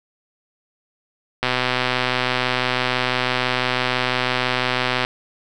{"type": "click train", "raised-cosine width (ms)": 0.3, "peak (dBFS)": -3, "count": 457, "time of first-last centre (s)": [1.43, 5.049], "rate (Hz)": 126, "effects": ["7-bit"]}